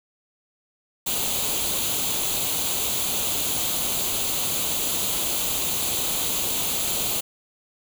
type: noise with comb filter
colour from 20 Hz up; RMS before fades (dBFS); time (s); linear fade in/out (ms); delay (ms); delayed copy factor
white; -25; 1.06-7.21; 10; 0.28; +0.65
effects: none